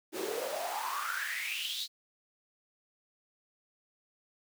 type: noise with high-pass filter sweep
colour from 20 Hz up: pink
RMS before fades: -36 dBFS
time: 0.12-1.88 s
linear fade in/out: 50 ms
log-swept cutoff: 330 to 4200 Hz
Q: 8.7
effects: none